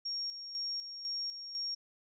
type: tone with tremolo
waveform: sine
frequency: 5560 Hz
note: F8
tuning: 9 cents flat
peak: -34 dBFS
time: 0.05-1.75 s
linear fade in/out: 10 ms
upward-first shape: square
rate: 2 Hz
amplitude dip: 60%
effects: none